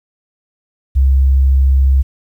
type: tone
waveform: sine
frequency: 67 Hz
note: C2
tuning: 42 cents sharp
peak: -7 dBFS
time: 0.95-2.03 s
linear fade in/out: 20 ms
effects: 8-bit